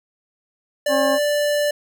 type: tone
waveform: square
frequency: 587.3 Hz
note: D5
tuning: in tune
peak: -18 dBFS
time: 0.86-1.71 s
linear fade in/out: 5 ms
type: harmonic tone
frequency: 270.4 Hz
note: C#4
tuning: 43 cents flat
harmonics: 1 / 2 / 3 / 4 / 6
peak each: -23 / -25 / -27 / -26 / -32 dBFS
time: 0.88-1.19 s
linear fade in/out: 50 ms
effects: none